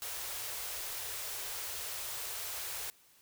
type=band-stop noise; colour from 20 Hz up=white; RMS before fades=-40 dBFS; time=0.02-2.9 s; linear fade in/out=0 ms; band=130 to 370 Hz; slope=48 dB/octave; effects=white hiss -64 dBFS RMS until 3.21 s